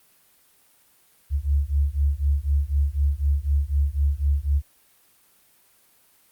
sine beating tone pair, 69.3 / 73.3 Hz, C#2 / D2, 0 / -3 cents, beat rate 4 Hz, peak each -22 dBFS, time 1.3-4.62 s, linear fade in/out 50 ms, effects white hiss -59 dBFS RMS until 6.31 s + Opus 32 kbps

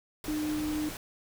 sine tone in noise, 304.1 Hz, D#4, 40 cents flat, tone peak -29 dBFS, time 0.28-0.89 s, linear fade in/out 2 ms, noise pink, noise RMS -40 dBFS, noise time 0.24-0.97 s, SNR +8 dB, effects none

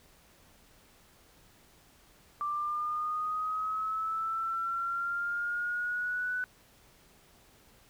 sine linear sweep, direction up, 1174.7 to 1496 Hz, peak -30 dBFS, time 2.41-6.44 s, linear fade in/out 0 ms, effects pink hiss -61 dBFS RMS until 7.89 s

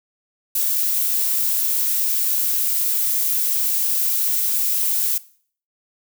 violet noise, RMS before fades -20 dBFS, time 0.55-5.18 s, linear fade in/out 5 ms, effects noise-tail reverb RT60 0.5 s tail -19 dB re dry

